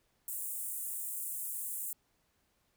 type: high-pass noise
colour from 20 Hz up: pink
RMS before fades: -39 dBFS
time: 0.28-1.93 s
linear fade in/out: 2 ms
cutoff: 8100 Hz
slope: 48 dB/octave
effects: pink hiss -75 dBFS RMS until 2.76 s